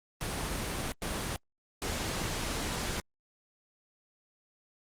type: noise bursts at uneven times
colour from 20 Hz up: pink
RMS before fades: -34 dBFS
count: 3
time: 0.21-0.92 / 1.02-1.36 / 1.82-3 s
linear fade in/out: 0 ms
effects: low-pass 11000 Hz 12 dB/octave + Opus 32 kbps